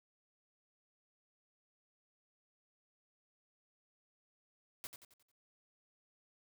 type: noise with echo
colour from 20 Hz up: white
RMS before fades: -45 dBFS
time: 4.84-4.87 s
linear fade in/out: 0 ms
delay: 89 ms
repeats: 5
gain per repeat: -7 dB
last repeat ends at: 5.315 s
effects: none